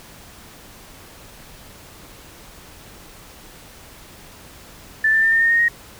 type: tone with pitch steps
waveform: sine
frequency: 1760 / 1778.4 / 1797 / 1815.8 / 1834.7 / 1853.9 / 1873.3 Hz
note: A6 / A6 / A6 / A#6 / A#6 / A#6 / A#6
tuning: 0 / +18 / +36 / -46 / -28 / -10 / +8 cents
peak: -13 dBFS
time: 5.04-5.684 s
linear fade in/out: 5 ms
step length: 92 ms
effects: pink hiss -43 dBFS RMS until 5.99 s